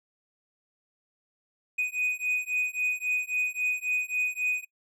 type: beating tone pair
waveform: triangle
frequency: 2489 / 2492.7 Hz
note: D#7 / D#7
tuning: 0 / +3 cents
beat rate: 3.7 Hz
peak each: -28 dBFS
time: 1.78-4.65 s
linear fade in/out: 10 ms
effects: noise-tail reverb RT60 0.1 s tail -23 dB re dry